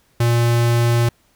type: tone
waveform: square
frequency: 118.2 Hz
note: A#2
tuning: 24 cents sharp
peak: -14 dBFS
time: 0.2-1.09 s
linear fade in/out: 5 ms
effects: pink hiss -59 dBFS RMS until 1.35 s